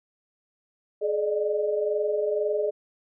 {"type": "tone cluster", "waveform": "sine", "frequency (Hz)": [424.4, 587, 609], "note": ["G#4", "D5", "D#5"], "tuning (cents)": [38, -1, -37], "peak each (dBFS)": [-25, -31, -28], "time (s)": [1.01, 2.71], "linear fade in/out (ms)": 20, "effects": []}